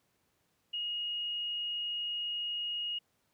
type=tone; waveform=sine; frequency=2874 Hz; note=F7; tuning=49 cents sharp; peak=-33 dBFS; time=0.73-2.99 s; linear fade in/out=10 ms; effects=pink hiss -75 dBFS RMS until 3.33 s + high-pass 80 Hz 12 dB/octave